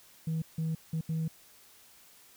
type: tone bursts at uneven times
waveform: sine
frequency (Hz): 160.7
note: E3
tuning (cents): -44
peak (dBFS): -27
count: 4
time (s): 0.27-0.42 / 0.58-0.75 / 0.93-1.01 / 1.09-1.28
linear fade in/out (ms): 5
effects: tanh soft clip ceiling -27 dBFS + white hiss -58 dBFS RMS until 2.36 s